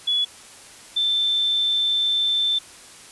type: tone pair in turn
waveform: sine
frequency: 3404 / 3547 Hz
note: G#7 / A7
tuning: +42 / +13 cents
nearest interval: minor second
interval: 71 cents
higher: second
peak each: -18 dBFS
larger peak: neither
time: 0.07-0.25 / 0.96-2.59 s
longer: second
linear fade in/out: 10 ms
effects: white hiss -44 dBFS RMS until 3.11 s + resampled to 24000 Hz